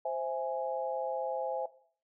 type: chord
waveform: sine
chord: C augmented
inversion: none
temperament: equal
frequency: 523.3 / 659.3 / 830.6 Hz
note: C5 / E5 / G#5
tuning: 0 / 0 / 0 cents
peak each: -35 / -35 / -36 dBFS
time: 0.05-1.66 s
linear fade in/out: 5 ms
effects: noise-tail reverb RT60 0.5 s tail -17 dB re dry